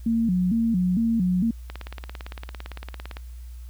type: tone with vibrato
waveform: sine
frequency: 203.7 Hz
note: G#3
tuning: 33 cents flat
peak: -19 dBFS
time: 0.06-1.51 s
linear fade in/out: 5 ms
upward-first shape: square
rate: 2.2 Hz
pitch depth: 200 cents each way
type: click train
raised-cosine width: 0.3 ms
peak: -20 dBFS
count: 27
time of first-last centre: 1.7-3.169 s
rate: 17.7 Hz
effects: added 60 Hz sine -36 dBFS peak until 3.69 s + white hiss -58 dBFS RMS until 3.69 s